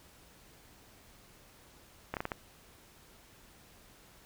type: slowing click train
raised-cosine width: 0.5 ms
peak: -19 dBFS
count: 5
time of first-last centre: 2.14-2.318 s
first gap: 28 ms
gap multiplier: 1.32
effects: pink hiss -59 dBFS RMS until 4.25 s